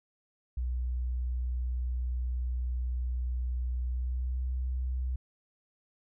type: tone with pitch glide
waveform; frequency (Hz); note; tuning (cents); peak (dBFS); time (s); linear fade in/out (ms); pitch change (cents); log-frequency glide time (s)
sine; 61.74 to 63.4; B1 to B1; 0 to +46; -29; 0.57-5.16; 5; +46; 3.85-4.45
effects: none